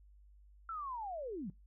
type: linear sweep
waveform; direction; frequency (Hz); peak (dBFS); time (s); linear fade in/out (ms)
sine; down; 1360 to 155.56; -39; 0.69-1.5; 2
effects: noise-tail reverb RT60 0.2 s tail -23 dB re dry + added 50 Hz sine -58 dBFS peak until 1.66 s